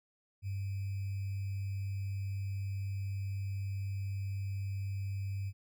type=tone with sample-and-hold; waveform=sine; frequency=98 Hz; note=G2; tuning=in tune; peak=-34 dBFS; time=0.42-5.53 s; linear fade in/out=50 ms; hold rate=2450 Hz; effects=none